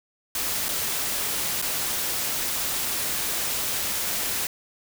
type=noise with dropouts; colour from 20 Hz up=white; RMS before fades=-27 dBFS; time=0.35-4.47 s; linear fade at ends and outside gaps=2 ms; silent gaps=0.685-0.689 / 1.617-1.623 s; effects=none